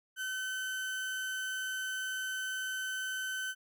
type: tone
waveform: 35% pulse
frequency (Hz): 1526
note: G6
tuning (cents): -47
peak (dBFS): -33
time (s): 0.16-3.55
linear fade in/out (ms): 50
effects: none